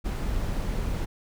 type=noise; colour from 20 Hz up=brown; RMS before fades=-28 dBFS; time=0.04-1.06 s; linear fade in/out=20 ms; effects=none